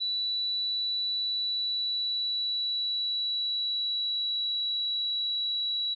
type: tone with pitch glide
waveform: sine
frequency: 3951 to 3912 Hz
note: B7 to B7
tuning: 0 to -17 cents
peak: -27 dBFS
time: 0-5.95 s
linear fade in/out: 20 ms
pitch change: -17 cents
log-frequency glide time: 1.2-4.49 s
effects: none